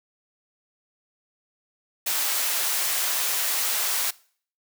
white high-pass noise, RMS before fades -25 dBFS, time 2.06-4.11 s, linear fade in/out 10 ms, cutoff 610 Hz, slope 12 dB/octave, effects noise-tail reverb RT60 0.5 s tail -22 dB re dry

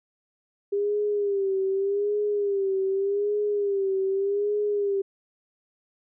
sine tone with vibrato, 399.8 Hz, G4, 34 cents sharp, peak -22 dBFS, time 0.72-5.02 s, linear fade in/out 10 ms, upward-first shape sine, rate 0.84 Hz, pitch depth 71 cents each way, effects none

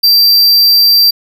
square tone, 4699 Hz, D8, in tune, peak -5 dBFS, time 0.03-1.11 s, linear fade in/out 10 ms, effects none

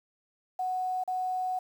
sine tone with dropouts, 740 Hz, F#5, in tune, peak -28 dBFS, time 0.59-1.59 s, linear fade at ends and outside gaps 5 ms, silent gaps 1.038-1.076 s, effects 9-bit

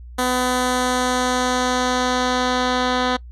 10% pulse tone with low-pass filter sweep, 251.4 Hz, B3, 31 cents sharp, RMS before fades -20 dBFS, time 0.18-3.17 s, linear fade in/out 10 ms, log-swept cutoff 11000 to 3900 Hz, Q 1.3, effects noise-tail reverb RT60 0.1 s tail -23 dB re dry + added 60 Hz sine -35 dBFS peak until 3.31 s

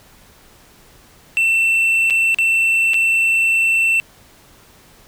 triangle tone with dropouts, 2685 Hz, E7, 31 cents sharp, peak -11 dBFS, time 1.37-4 s, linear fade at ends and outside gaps 0 ms, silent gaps 2.1-2.106 / 2.345-2.386 / 2.935-2.942 s, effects pink hiss -48 dBFS RMS until 5.07 s

